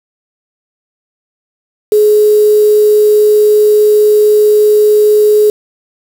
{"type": "tone with quantisation", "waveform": "sine", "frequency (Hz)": 422.3, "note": "G#4", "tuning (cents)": 29, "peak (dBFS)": -4, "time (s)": [1.92, 5.5], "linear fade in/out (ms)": 2, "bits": 4, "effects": []}